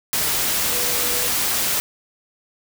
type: tone in noise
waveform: sine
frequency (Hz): 488.9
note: B4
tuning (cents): -18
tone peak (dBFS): -32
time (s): 0.72-1.27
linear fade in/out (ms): 0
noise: white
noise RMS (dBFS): -21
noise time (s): 0.13-1.8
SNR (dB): -14
effects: none